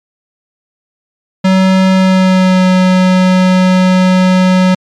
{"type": "tone with pitch glide", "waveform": "square", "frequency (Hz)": [188.6, 184.83], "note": ["F#3", "F#3"], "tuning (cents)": [33, -2], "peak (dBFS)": -6, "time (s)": [1.44, 4.75], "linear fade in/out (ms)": 10, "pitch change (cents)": -35, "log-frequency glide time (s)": [1.92, 2.65], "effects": ["low-pass 5000 Hz 12 dB/octave", "MP3 96 kbps"]}